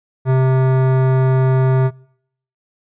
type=tone with hard clipping; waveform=sine; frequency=130.81 Hz; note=C3; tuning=in tune; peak=-13 dBFS; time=0.25-1.91 s; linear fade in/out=50 ms; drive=17 dB; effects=noise-tail reverb RT60 0.7 s tail -24 dB re dry + resampled to 8000 Hz